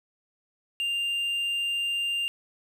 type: tone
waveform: triangle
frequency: 2794 Hz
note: F7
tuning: in tune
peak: -24 dBFS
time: 0.8-2.28 s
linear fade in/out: 0 ms
effects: none